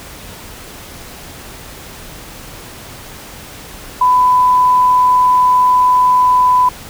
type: tone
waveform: sine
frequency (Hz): 1000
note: B5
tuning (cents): +21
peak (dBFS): -7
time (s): 4.01-6.69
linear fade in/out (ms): 5
effects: pink hiss -33 dBFS RMS until 6.89 s